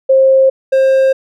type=tone pair in turn; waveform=sine / triangle; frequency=532 / 532 Hz; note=C5 / C5; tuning=+29 / +29 cents; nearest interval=unison; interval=0 cents; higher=neither; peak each=-5 dBFS; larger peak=neither; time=0.09-0.5 / 0.72-1.13 s; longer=neither; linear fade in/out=10 ms; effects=none